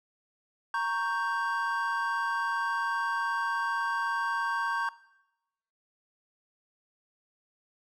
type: chord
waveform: triangle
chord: G diminished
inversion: first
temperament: equal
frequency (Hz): 932.3 / 1108.7 / 1568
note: Bb5 / Db6 / G6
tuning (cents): 0 / 0 / 0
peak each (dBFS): -30 / -30 / -30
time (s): 0.74-4.89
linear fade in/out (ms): 2
effects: noise-tail reverb RT60 0.9 s tail -19 dB re dry

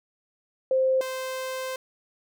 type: tone pair in turn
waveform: sine / sawtooth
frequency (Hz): 523.3 / 520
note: C5 / C5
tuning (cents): 0 / -11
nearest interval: unison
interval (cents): 11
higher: first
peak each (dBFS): -19 / -26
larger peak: first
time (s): 0.71-1.01 / 1.01-1.76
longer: second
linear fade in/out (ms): 2
effects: none

